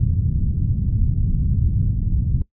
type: low-pass noise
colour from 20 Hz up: white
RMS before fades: -19 dBFS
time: 0-2.42 s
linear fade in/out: 2 ms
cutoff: 140 Hz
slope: 24 dB/octave
effects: noise-tail reverb RT60 0.1 s tail -19 dB re dry

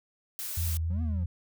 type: noise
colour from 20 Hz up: blue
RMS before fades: -36 dBFS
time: 0.39-0.77 s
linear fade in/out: 0 ms
type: tone with vibrato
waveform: sine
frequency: 82.41 Hz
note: E2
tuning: in tune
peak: -27 dBFS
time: 0.57-1.26 s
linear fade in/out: 5 ms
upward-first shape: sine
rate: 3.4 Hz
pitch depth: 41 cents each way
type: exponential two-way sweep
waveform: triangle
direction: up then down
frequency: 169.4 to 246.9 to 169.4 Hz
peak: -34 dBFS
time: 0.9-1.24 s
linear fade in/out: 5 ms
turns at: 1.02 s
effects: none

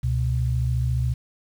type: tone pair together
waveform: sine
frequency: 69.3 / 123.48 Hz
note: C#2 / B2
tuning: 0 / 0 cents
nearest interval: minor seventh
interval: 1000 cents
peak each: -24 / -22 dBFS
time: 0.03-1.14 s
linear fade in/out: 10 ms
effects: 8-bit

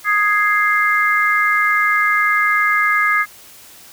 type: chord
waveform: sine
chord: Ab major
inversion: second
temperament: equal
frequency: 1244.5 / 1661.2 / 2093 Hz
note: Eb6 / Ab6 / C7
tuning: 0 / 0 / 0 cents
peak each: -17 dBFS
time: 0.04-3.26 s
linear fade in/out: 50 ms
effects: white hiss -42 dBFS RMS until 3.92 s

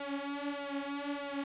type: tone with flanger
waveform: sawtooth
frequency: 283 Hz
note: C#4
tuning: 36 cents sharp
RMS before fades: -38 dBFS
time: 0-1.44 s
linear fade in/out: 5 ms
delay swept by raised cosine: 1.4 to 6.3 ms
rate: 1.6 Hz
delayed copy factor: +0.85
effects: resampled to 8000 Hz + 9-bit

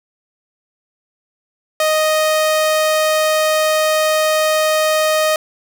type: tone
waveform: sawtooth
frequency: 622.3 Hz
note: D#5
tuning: in tune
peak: -9 dBFS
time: 1.8-5.36 s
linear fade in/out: 2 ms
effects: none

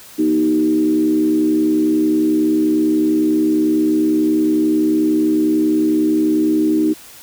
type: tone with frequency modulation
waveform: sine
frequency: 311.3 Hz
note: D#4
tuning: 1 cent sharp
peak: -12 dBFS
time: 0.18-6.94 s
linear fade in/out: 20 ms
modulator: 71.1 Hz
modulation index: 0.7
effects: white hiss -40 dBFS RMS until 7.22 s

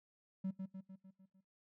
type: tone with echo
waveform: triangle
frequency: 190 Hz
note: F#3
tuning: 46 cents sharp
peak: -33 dBFS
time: 0.44-0.51 s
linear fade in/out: 10 ms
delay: 150 ms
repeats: 6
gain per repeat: -5 dB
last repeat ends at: 1.41 s
effects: noise-tail reverb RT60 0.3 s tail -23 dB re dry + tanh soft clip ceiling -30 dBFS

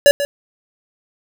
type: tone with echo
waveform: square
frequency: 570 Hz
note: C#5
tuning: 48 cents sharp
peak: -6 dBFS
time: 0.06-0.11 s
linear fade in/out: 0 ms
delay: 140 ms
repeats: 1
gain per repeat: -12 dB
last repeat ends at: 0.25 s
effects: none

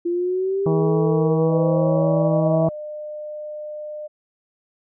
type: exponential sweep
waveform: sine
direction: up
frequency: 342.2 to 659.3 Hz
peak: -19 dBFS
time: 0.05-2.69 s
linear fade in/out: 10 ms
type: harmonic tone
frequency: 161.1 Hz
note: E3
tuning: 39 cents flat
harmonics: 1 / 2 / 3 / 4 / 5 / 6 / 7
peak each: -19 / -25 / -29 / -31 / -33 / -35 / -36 dBFS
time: 0.66-2.69 s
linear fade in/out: 2 ms
type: tone with pitch glide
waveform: sine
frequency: 615 to 603 Hz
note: D#5 to D5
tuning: -20 to +46 cents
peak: -29 dBFS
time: 1.49-4.08 s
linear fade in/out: 20 ms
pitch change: -34 cents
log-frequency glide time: 1.67-2.79 s
effects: none

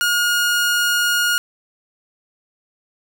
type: tone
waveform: sawtooth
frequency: 1432 Hz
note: F6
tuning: 43 cents sharp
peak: -12 dBFS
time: 0.01-1.38 s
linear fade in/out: 0 ms
effects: none

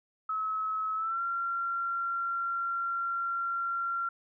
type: tone with pitch glide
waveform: sine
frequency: 1289 to 1373.6 Hz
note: E6 to F6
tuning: -39 to -29 cents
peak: -29 dBFS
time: 0.29-4.09 s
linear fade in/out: 5 ms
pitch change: +110 cents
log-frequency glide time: 0.95-1.21 s
effects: none

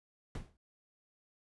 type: noise with exponential decay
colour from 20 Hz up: brown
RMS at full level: -36 dBFS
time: 0.35-0.57 s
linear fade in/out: 2 ms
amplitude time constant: 46 ms
effects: resampled to 24000 Hz

